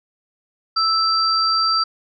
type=tone pair together; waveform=sine; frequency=1318.5 / 4699 Hz; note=E6 / D8; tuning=0 / 0 cents; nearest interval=octave + minor seventh; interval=2200 cents; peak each=-18 dBFS; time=0.76-1.84 s; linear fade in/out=10 ms; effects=none